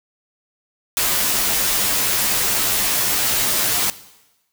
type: noise with comb filter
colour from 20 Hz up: white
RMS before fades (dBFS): -19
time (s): 0.97-3.9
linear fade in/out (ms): 0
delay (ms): 12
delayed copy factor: -0.95
effects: noise-tail reverb RT60 1.0 s tail -17 dB re dry